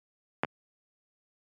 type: clicks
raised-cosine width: 0.5 ms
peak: -9 / -16 dBFS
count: 2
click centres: 0.435 / 0.448 s
effects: high-pass 150 Hz 12 dB/octave + MP3 64 kbps